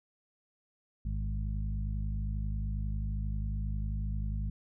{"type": "harmonic tone with a mistuned harmonic", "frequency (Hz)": 52.3, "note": "G#1", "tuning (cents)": 13, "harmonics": [1, 2, 3, 4], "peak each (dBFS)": [-32, -38, -42, -44], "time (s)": [1.05, 4.5], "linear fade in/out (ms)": 5, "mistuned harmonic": 1, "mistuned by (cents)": 71, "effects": []}